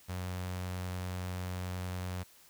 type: tone with notch filter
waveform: sawtooth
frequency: 91 Hz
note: F#2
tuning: 28 cents flat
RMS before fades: -38 dBFS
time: 0.08-2.24 s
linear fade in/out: 20 ms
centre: 320 Hz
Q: 1.5
effects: white hiss -60 dBFS RMS until 2.49 s